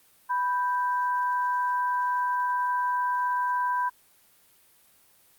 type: tone pair together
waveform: sine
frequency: 990 / 1569.1 Hz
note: B5 / G6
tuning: +4 / +1 cents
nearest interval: minor sixth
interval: 797 cents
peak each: -24 / -32 dBFS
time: 0.29-3.9 s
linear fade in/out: 20 ms
effects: white hiss -60 dBFS RMS until 5.38 s + Opus 32 kbps